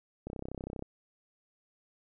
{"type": "click train", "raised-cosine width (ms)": 2, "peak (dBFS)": -25, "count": 19, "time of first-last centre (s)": [0.27, 0.824], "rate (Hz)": 32.5, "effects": []}